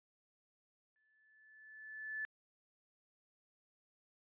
sine tone with exponential growth, 1741 Hz, A6, 19 cents flat, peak -37 dBFS, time 0.96-2.25 s, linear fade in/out 0 ms, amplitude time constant 280 ms, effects resampled to 8000 Hz

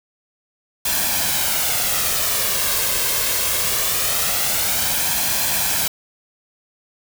white noise with flanger, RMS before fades -20 dBFS, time 0.85-5.88 s, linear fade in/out 5 ms, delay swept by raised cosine 1.2 to 1.89 ms, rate 0.22 Hz, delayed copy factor +0.5, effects none

